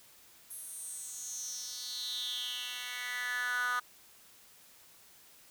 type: tone with high-pass filter sweep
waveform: 10% pulse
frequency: 246.9 Hz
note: B3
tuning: in tune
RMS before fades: -38 dBFS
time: 0.5-3.8 s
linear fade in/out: 10 ms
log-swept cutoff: 11000 to 1300 Hz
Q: 5.8
effects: white hiss -59 dBFS RMS until 5.5 s